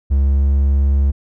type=tone with pitch glide; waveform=triangle; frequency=68.7 to 69.3 Hz; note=C#2 to C#2; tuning=-15 to 0 cents; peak=-9 dBFS; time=0.1-1.12 s; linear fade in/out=20 ms; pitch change=+15 cents; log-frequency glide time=0.21-0.47 s; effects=none